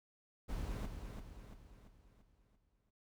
brown noise with echo, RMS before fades -41 dBFS, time 0.48-0.87 s, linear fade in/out 20 ms, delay 340 ms, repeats 6, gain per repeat -6 dB, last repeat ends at 2.91 s, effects noise-tail reverb RT60 0.1 s tail -22 dB re dry

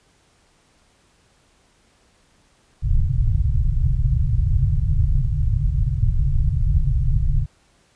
pink low-pass noise, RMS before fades -18 dBFS, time 2.82-7.46 s, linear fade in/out 20 ms, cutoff 150 Hz, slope 96 dB/octave, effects pink hiss -59 dBFS RMS until 7.95 s + resampled to 22050 Hz

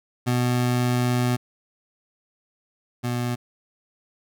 25% pulse tone pair in turn, 123.47 / 121.77 Hz, B2 / B2, 0 / -24 cents, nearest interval unison, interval 24 cents, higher first, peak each -16 / -20 dBFS, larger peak first, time 0.26-1.37 / 3.03-3.36 s, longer first, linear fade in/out 20 ms, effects none

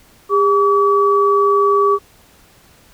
sine tone pair together, 403.7 / 1143 Hz, G#4 / D6, -49 / -47 cents, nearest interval octave + tritone, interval 1802 cents, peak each -13 dBFS, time 0.29-1.99 s, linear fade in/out 50 ms, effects pink hiss -49 dBFS RMS until 2.93 s

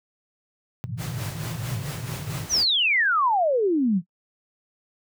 pink band-pass noise, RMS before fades -32 dBFS, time 0.84-2.46 s, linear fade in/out 0 ms, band 100 to 170 Hz, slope 96 dB/octave
pink noise with tremolo, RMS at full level -34 dBFS, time 0.97-2.66 s, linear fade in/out 50 ms, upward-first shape sine, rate 4.5 Hz, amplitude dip 50%
sine exponential sweep, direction down, 6310 to 167.7 Hz, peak -18 dBFS, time 2.49-4.02 s, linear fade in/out 50 ms
effects noise-tail reverb RT60 0.1 s tail -19 dB re dry + high-pass 60 Hz 12 dB/octave

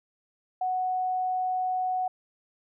sine tone, 740 Hz, F#5, in tune, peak -25 dBFS, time 0.61-2.08 s, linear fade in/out 5 ms, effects none

